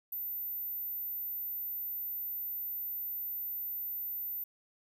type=tone; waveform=sine; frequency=14170 Hz; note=A9; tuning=11 cents sharp; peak=-35 dBFS; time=0.12-4.44 s; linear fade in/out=5 ms; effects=none